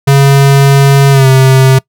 square tone with pitch glide, 138.59 to 132.26 Hz, C#3 to C3, 0 to +19 cents, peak -3 dBFS, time 0.07-1.79 s, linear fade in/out 10 ms, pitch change -81 cents, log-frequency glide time 1.11-1.27 s, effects noise-tail reverb RT60 0.1 s tail -23 dB re dry

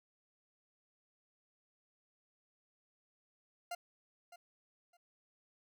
40% pulse tone with echo, 698.5 Hz, F5, in tune, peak -38 dBFS, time 3.71-3.75 s, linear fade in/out 5 ms, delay 610 ms, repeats 2, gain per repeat -14 dB, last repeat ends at 4.97 s, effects none

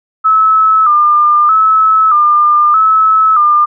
sine tone with vibrato, 1249 Hz, D#6, 6 cents sharp, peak -5 dBFS, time 0.24-3.66 s, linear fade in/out 20 ms, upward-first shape square, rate 0.8 Hz, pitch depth 67 cents each way, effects none

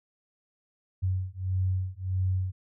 sine beating tone pair, 92.5 / 94.1 Hz, F#2 / F#2, 0 / +30 cents, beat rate 1.6 Hz, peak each -29 dBFS, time 1.02-2.52 s, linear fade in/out 20 ms, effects none

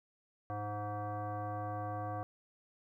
sine tone with frequency modulation, 311.1 Hz, D#4, in tune, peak -36 dBFS, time 0.5-2.23 s, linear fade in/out 0 ms, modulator 416 Hz, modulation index 1.9, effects 13-bit

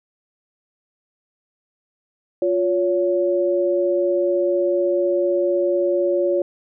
sine tone pair together, 352.8 / 563 Hz, F4 / C#5, +18 / +27 cents, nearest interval minor sixth, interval 809 cents, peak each -19 dBFS, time 2.42-6.42 s, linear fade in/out 2 ms, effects none

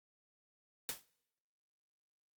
white noise with exponential decay, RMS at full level -36 dBFS, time 0.89-1.05 s, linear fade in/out 0 ms, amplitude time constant 33 ms, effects noise-tail reverb RT60 0.9 s tail -25 dB re dry + Opus 48 kbps

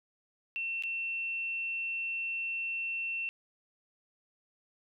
sine tone with dropouts, 2700 Hz, E7, 41 cents sharp, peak -32 dBFS, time 0.56-3.29 s, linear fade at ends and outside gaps 0 ms, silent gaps 0.824-0.836 s, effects 12-bit

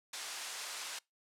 white band-pass noise, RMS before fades -43 dBFS, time 0.13-0.99 s, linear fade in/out 5 ms, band 670 to 7600 Hz, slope 12 dB/octave, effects noise-tail reverb RT60 0.2 s tail -25 dB re dry + low-pass 12000 Hz 12 dB/octave

